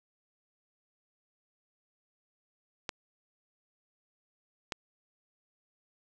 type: clicks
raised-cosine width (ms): 0.2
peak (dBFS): -16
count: 2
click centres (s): 2.892 / 4.722
effects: none